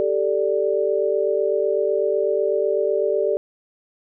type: chord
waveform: sine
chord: G suspended second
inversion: none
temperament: equal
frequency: 392 / 440 / 587.3 Hz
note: G4 / A4 / D5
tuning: 0 / 0 / 0 cents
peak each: -22 dBFS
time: 0-3.37 s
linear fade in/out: 0 ms
effects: none